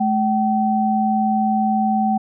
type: tone pair together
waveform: sine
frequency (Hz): 215.2 / 766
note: A3 / G5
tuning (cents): -38 / -40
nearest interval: octave + minor seventh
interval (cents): 2198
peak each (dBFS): -18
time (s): 0-2.18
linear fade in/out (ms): 10
effects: none